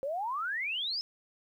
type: exponential sweep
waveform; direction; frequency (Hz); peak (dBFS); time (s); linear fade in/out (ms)
sine; up; 523.3 to 5274; -31; 0.03-1.01; 0
effects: 11-bit